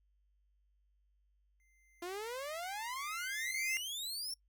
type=tone with exponential growth; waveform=square; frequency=2083 Hz; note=C7; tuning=8 cents flat; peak=-34 dBFS; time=1.6-3.77 s; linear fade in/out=0 ms; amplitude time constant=470 ms
type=exponential sweep; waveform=sawtooth; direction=up; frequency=340 to 5540 Hz; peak=-36 dBFS; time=2.02-4.34 s; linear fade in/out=5 ms
effects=noise-tail reverb RT60 0.1 s tail -23 dB re dry + added 50 Hz sine -70 dBFS peak until 4.48 s